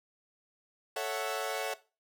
sawtooth chord, F# minor seventh, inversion first, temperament equal, 440 / 554.4 / 659.3 / 740 Hz, A4 / C#5 / E5 / F#5, 0 / 0 / 0 / 0 cents, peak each -34 dBFS, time 0.96-1.74 s, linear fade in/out 5 ms, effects noise-tail reverb RT60 0.3 s tail -17 dB re dry

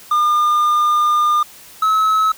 triangle tone pair in turn, 1208 / 1290.2 Hz, D6 / E6, +48 / -38 cents, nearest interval minor second, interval 114 cents, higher second, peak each -10 dBFS, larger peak neither, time 0.11-1.43 / 1.82-2.32 s, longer first, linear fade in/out 5 ms, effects white hiss -41 dBFS RMS until 2.37 s

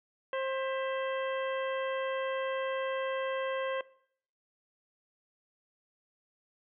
harmonic tone with a mistuned harmonic, 530 Hz, C5, 22 cents sharp, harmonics 1 / 2 / 3 / 4 / 5 / 6, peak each -32 / -38 / -42 / -44 / -46 / -48 dBFS, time 0.33-3.81 s, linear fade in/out 2 ms, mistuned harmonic 4, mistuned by -110 cents, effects noise-tail reverb RT60 0.6 s tail -20 dB re dry

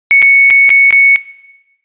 sine tone with dropouts, 2217 Hz, C#7, in tune, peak -3 dBFS, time 0.11-1.16 s, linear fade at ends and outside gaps 0 ms, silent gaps 0.219-0.225 / 0.502-0.507 / 0.693-0.703 / 0.907-0.926 s, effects noise-tail reverb RT60 1.0 s tail -18 dB re dry + resampled to 8000 Hz

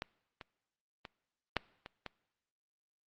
clicks, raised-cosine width 0.3 ms, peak -21 / -30 / -29 / -13 / -29 / -25 dBFS, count 6, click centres 0.021 / 0.412 / 1.052 / 1.567 / 1.861 / 2.063 s, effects noise-tail reverb RT60 1.0 s tail -22 dB re dry + Opus 48 kbps

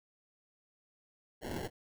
white noise with sample-and-hold, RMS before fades -40 dBFS, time 1.41-1.7 s, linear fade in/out 50 ms, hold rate 1225 Hz, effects none

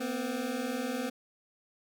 25% pulse tone pair together, 237.1 / 257.1 Hz, A#3 / C4, +30 / -30 cents, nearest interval minor second, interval 140 cents, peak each -32 / -30 dBFS, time 0-1.1 s, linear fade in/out 10 ms, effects none

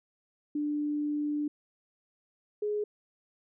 sine tone pair in turn, 295.7 / 418.2 Hz, D4 / G#4, +12 / +12 cents, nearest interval tritone, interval 600 cents, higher second, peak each -28 dBFS, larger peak neither, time 0.55-1.48 / 2.62-2.84 s, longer first, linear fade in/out 5 ms, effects none

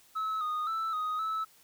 sine tone with pitch steps, 1294 / 1236 / 1321 / 1250 / 1305 Hz, E6 / D#6 / E6 / D#6 / E6, -32 / -12 / +3 / +8 / -18 cents, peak -27 dBFS, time 0.15-1.45 s, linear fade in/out 20 ms, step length 260 ms, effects tanh soft clip ceiling -29 dBFS + white hiss -61 dBFS RMS until 1.63 s

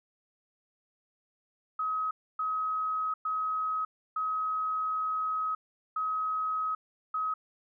sine tone bursts at uneven times, 1271 Hz, D#6, 36 cents sharp, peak -28 dBFS, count 6, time 1.79-2.11 / 2.39-3.14 / 3.25-3.85 / 4.16-5.55 / 5.96-6.75 / 7.14-7.34 s, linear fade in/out 5 ms, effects none

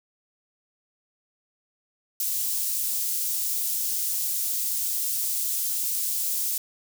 white high-pass noise, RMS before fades -27 dBFS, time 2.2-6.58 s, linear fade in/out 2 ms, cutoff 6600 Hz, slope 12 dB/octave, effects none

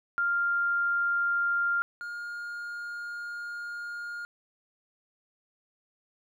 sine / triangle tone pair in turn, 1396.9 / 1417.2 Hz, F6 / F6, 0 / +25 cents, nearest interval unison, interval 25 cents, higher second, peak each -24 / -33 dBFS, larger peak first, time 0.18-1.82 / 2.01-4.25 s, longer second, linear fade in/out 0 ms, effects none

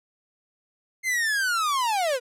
45% pulse linear sweep, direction down, 2110 to 469.6 Hz, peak -22 dBFS, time 1.03-2.2 s, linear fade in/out 50 ms, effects low-pass 12000 Hz 12 dB/octave

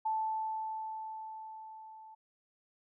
sine tone with level ramp, 877 Hz, A5, 6 cents flat, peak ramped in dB -29 to -50 dBFS, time 0.05-2.15 s, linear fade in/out 10 ms, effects none

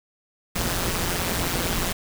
pink noise with amplitude modulation, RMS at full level -22 dBFS, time 0.55-1.93 s, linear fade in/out 10 ms, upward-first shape sine, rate 175 Hz, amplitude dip 75%, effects none

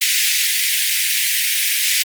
pink high-pass noise, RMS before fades -17 dBFS, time 0.01-2.03 s, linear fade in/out 10 ms, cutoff 1900 Hz, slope 48 dB/octave, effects Opus 24 kbps

